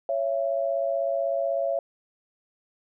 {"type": "tone pair together", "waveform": "sine", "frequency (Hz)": [554.9, 671], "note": ["C#5", "E5"], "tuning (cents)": [2, 31], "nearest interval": "minor third", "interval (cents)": 329, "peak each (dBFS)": -26, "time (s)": [0.09, 1.79], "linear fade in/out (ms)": 2, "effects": []}